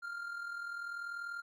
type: tone with amplitude modulation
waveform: triangle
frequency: 1396.9 Hz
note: F6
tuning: in tune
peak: -35 dBFS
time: 0.02-1.42 s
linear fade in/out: 20 ms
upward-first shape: sine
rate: 40.2 Hz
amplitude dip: 55%
effects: none